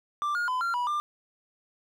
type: tone with pitch steps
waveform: triangle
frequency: 1179 / 1427 / 1012 / 1380 / 976 / 1193 Hz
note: D6 / F6 / B5 / F6 / B5 / D6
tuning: +6 / +37 / +42 / -21 / -21 / +27 cents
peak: -24 dBFS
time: 0.22-1 s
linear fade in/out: 0 ms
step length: 130 ms
effects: none